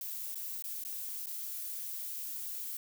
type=noise with dropouts; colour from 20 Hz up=violet; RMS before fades=-40 dBFS; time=0.01-2.77 s; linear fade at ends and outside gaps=2 ms; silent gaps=0.347-0.355 / 0.623-0.64 / 0.838-0.849 / 1.26-1.268 s; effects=none